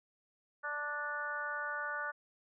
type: harmonic tone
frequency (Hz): 293.7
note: D4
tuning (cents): 0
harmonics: 2 / 3 / 4 / 5 / 6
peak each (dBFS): -46 / -46 / -42 / -38 / -45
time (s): 0.63-2.12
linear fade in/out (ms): 20
effects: none